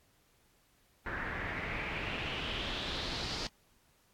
pink noise with low-pass filter sweep, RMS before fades -38 dBFS, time 1.06-3.47 s, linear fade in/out 2 ms, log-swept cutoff 1600 to 4800 Hz, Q 4.2, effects pink hiss -69 dBFS RMS until 4.13 s + AAC 64 kbps

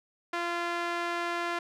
sawtooth tone with band-pass filter, 344.6 Hz, F4, 23 cents flat, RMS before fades -32 dBFS, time 0.33-1.59 s, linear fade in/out 5 ms, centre 1500 Hz, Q 0.88, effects none

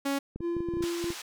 sawtooth tone, 277.8 Hz, C#4, 4 cents sharp, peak -23 dBFS, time 0.05-0.19 s, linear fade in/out 10 ms
clicks, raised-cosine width 3 ms, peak -24 dBFS, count 11, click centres 0.36 / 0.406 / 0.567 / 0.605 / 0.687 / 0.738 / 0.77 / 0.807 / 0.839 / 1.042 / 1.104 s
triangle tone with tremolo, 342.4 Hz, F4, 34 cents flat, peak -25 dBFS, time 0.4-1.14 s, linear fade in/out 50 ms, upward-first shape triangle, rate 3 Hz, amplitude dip 40%
white band-pass noise, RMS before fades -41 dBFS, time 0.82-1.22 s, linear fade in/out 5 ms, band 680 to 6200 Hz, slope 12 dB/octave
effects none

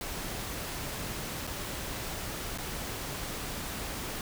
pink noise with dropouts, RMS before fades -37 dBFS, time 0.01-4.21 s, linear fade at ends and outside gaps 1 ms, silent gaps 1.469-1.474 / 2.576-2.584 s, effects none

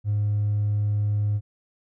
sine tone with hard clipping, 103.83 Hz, G#2, in tune, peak -21 dBFS, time 0.04-1.41 s, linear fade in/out 50 ms, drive 1 dB, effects none

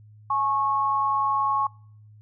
sine tone pair together, 845 / 1096 Hz, G#5 / C#6, +30 / -20 cents, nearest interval perfect fourth, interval 450 cents, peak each -27 / -22 dBFS, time 0.3-1.67 s, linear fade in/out 5 ms, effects noise-tail reverb RT60 0.6 s tail -26 dB re dry + added 106 Hz sine -47 dBFS peak until 2.21 s

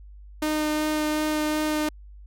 sawtooth tone with vibrato, 305.7 Hz, D#4, 30 cents flat, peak -19 dBFS, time 0.42-1.89 s, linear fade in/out 5 ms, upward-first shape sine, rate 2.7 Hz, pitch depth 9 cents each way, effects added 50 Hz sine -42 dBFS peak until 2.26 s

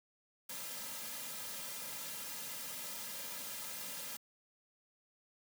white noise with comb filter, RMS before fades -44 dBFS, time 0.49-4.17 s, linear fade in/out 5 ms, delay 2.7 ms, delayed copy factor -0.95, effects high-pass 150 Hz 12 dB/octave

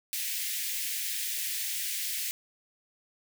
white high-pass noise, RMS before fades -33 dBFS, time 0.13-2.31 s, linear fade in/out 0 ms, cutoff 1800 Hz, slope 48 dB/octave, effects none

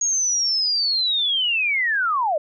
sine linear sweep, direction down, 6645 to 567 Hz, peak -18 dBFS, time 0.01-2.38 s, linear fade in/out 5 ms, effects none

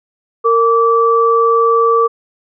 sine tone pair together, 460 / 1159.1 Hz, A#4 / D6, -23 / -23 cents, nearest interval octave + major third, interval 1600 cents, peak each -11 dBFS, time 0.44-2.08 s, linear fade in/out 20 ms, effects none

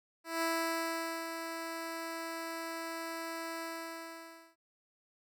10% pulse tone with ADSR envelope, 329.6 Hz, E4, in tune, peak -22 dBFS, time 0.24-4.56 s, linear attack 180 ms, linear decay 840 ms, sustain -8 dB, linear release 940 ms, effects none

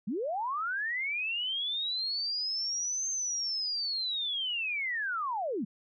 sine linear two-way sweep, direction up then down, 174.4 to 6350 to 174.4 Hz, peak -30 dBFS, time 0.07-5.65 s, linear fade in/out 10 ms, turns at 3.09 s, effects none

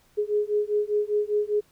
sine beating tone pair, 415.3 / 420.3 Hz, G#4 / G#4, 0 / +21 cents, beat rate 5 Hz, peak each -25 dBFS, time 0.17-1.61 s, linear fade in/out 20 ms, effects pink hiss -62 dBFS RMS until 1.71 s

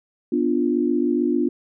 sine chord, B diminished, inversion none, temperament equal, 246.9 / 293.7 / 349.2 Hz, B3 / D4 / F4, 0 / 0 / 0 cents, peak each -22 dBFS, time 0.32-1.49 s, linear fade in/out 5 ms, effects none

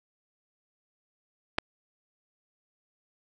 clicks, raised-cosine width 0.3 ms, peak -20 / -8 dBFS, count 2, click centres 1.582 / 1.585 s, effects none

